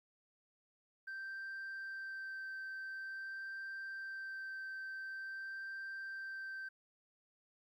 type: tone with vibrato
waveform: sine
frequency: 1562 Hz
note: G6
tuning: 7 cents flat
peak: -40 dBFS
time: 1.07-6.69 s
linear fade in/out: 10 ms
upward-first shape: sine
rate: 0.47 Hz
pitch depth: 9 cents each way
effects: tanh soft clip ceiling -41 dBFS + 13-bit